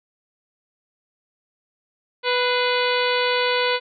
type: harmonic tone with a mistuned harmonic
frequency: 493.9 Hz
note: B4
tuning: in tune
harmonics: 1 / 2 / 3 / 4 / 5 / 6 / 7 / 8 / 9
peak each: -22 / -25 / -27 / -28 / -29 / -30 / -30 / -31 / -32 dBFS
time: 2.23-3.8 s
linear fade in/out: 50 ms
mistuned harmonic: 4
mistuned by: +65 cents
effects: none